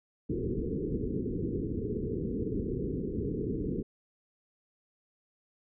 white low-pass noise, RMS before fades -33 dBFS, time 0.29-3.83 s, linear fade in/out 10 ms, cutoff 460 Hz, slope 96 dB/octave, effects none

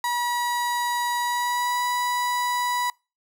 35% pulse tone with pitch glide, 965 to 981.3 Hz, B5 to B5, -40 to -11 cents, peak -21 dBFS, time 0.04-2.9 s, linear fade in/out 2 ms, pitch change +29 cents, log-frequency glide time 1.2-1.85 s, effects noise-tail reverb RT60 0.3 s tail -26 dB re dry

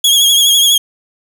sawtooth tone with vibrato, 3300 Hz, G#7, 12 cents flat, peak -4 dBFS, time 0.04-0.78 s, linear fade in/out 5 ms, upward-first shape triangle, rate 12 Hz, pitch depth 55 cents each way, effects none

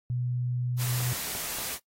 sine tone, 123.47 Hz, B2, in tune, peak -27 dBFS, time 0.1-1.13 s, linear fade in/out 0 ms
white noise, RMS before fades -34 dBFS, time 0.77-1.79 s, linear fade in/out 50 ms
clicks, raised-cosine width 1 ms, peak -26 dBFS, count 3, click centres 1.005 / 1.352 / 1.586 s
effects noise-tail reverb RT60 0.1 s tail -17 dB re dry + AAC 48 kbps

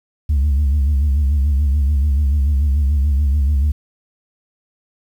sine tone with vibrato, 71 Hz, C#2, 42 cents sharp, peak -10 dBFS, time 0.29-3.72 s, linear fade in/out 10 ms, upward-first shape sine, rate 6.9 Hz, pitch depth 110 cents each way, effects tanh soft clip ceiling -11 dBFS + 8-bit

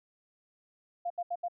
sine tone bursts, 698.5 Hz, F5, in tune, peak -30 dBFS, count 4, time 1.05-1.484 s, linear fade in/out 10 ms, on 53 ms, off 74 ms, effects none

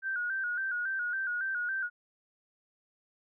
sine tone with vibrato, 1503 Hz, F#6, 27 cents sharp, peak -30 dBFS, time 0.02-1.9 s, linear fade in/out 50 ms, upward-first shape square, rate 3.6 Hz, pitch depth 65 cents each way, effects none

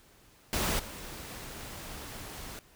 pink noise with level steps, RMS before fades -30 / -43 dBFS, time 0.53-2.59 s, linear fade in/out 0 ms, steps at 0.79 s, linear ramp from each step 5 ms, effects pink hiss -60 dBFS RMS until 2.75 s

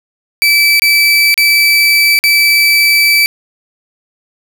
30% pulse tone with dropouts, 2313 Hz, D7, 27 cents flat, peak -4 dBFS, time 0.42-3.26 s, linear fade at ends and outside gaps 0 ms, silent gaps 0.796-0.82 / 1.342-1.377 / 2.19-2.239 s, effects none

